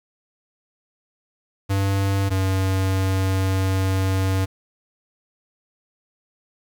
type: tone pair in turn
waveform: square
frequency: 98 / 95.21 Hz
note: G2 / G2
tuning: 0 / -50 cents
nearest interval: minor second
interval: 50 cents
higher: first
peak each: -19 dBFS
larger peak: neither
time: 1.69-2.3 / 2.3-4.46 s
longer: second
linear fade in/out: 20 ms
effects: 9-bit